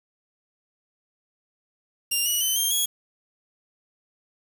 10% pulse tone with pitch steps, 2794 / 2919 / 3050 / 3187 / 3330 Hz, F7 / F#7 / G7 / G7 / G#7, 0 / -24 / -48 / +28 / +4 cents, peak -14 dBFS, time 2.11-2.86 s, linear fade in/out 10 ms, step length 150 ms, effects 7-bit

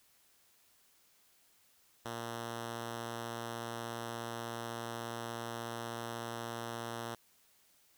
5% pulse tone, 116.54 Hz, A#2, in tune, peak -28 dBFS, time 2.05-7.15 s, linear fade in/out 5 ms, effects white hiss -68 dBFS RMS until 7.97 s

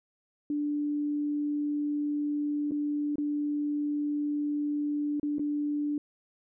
sine tone with dropouts, 293.7 Hz, D4, in tune, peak -27 dBFS, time 0.5-5.98 s, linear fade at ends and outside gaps 2 ms, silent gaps 2.71-2.718 / 3.157-3.182 / 5.198-5.23 / 5.384-5.394 s, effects none

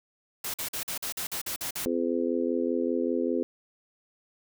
white noise bursts, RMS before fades -33 dBFS, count 10, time 0.44-1.854 s, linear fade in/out 5 ms, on 100 ms, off 46 ms
harmonic tone, 85.1 Hz, F2, 44 cents flat, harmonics 3 / 4 / 5 / 6, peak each -29 / -30 / -31 / -32 dBFS, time 1.86-3.43 s, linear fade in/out 0 ms
effects none

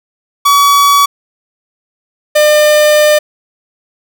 45% pulse tone pair in turn, 1136 / 601.8 Hz, C#6 / D5, +42 / +42 cents, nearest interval major seventh, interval 1100 cents, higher first, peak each -5 dBFS, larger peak neither, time 0.45-1.06 / 2.35-3.19 s, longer second, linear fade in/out 10 ms, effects none

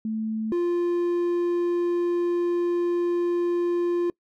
sine / triangle tone pair in turn, 219.5 / 348.4 Hz, A3 / F4, -4 / -4 cents, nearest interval minor sixth, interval 800 cents, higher second, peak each -25 / -19 dBFS, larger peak second, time 0.05-0.52 / 0.52-4.1 s, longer second, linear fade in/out 2 ms, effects noise-tail reverb RT60 0.1 s tail -24 dB re dry

